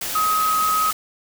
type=tone in noise; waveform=sine; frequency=1266 Hz; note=D#6; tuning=30 cents sharp; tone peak=-17 dBFS; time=0.15-0.91 s; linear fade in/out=5 ms; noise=white; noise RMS=-27 dBFS; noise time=0.01-0.93 s; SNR=+7 dB; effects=none